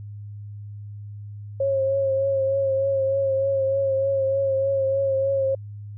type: tone with vibrato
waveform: sine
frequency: 542 Hz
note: C#5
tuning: 39 cents flat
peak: -19 dBFS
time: 1.6-5.55 s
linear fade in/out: 5 ms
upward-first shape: triangle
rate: 3.3 Hz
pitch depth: 30 cents each way
effects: added 103 Hz sine -34 dBFS peak until 5.97 s